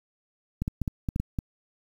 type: clicks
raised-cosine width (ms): 5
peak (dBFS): -15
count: 8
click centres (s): 0.62 / 0.679 / 0.817 / 0.878 / 1.088 / 1.161 / 1.2 / 1.388
effects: 8-bit